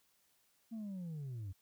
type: linear sweep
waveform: sine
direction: down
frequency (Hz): 230.8 to 89.5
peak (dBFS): -38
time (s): 0.71-1.53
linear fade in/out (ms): 20
effects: tanh soft clip ceiling -40 dBFS + white hiss -74 dBFS RMS until 1.61 s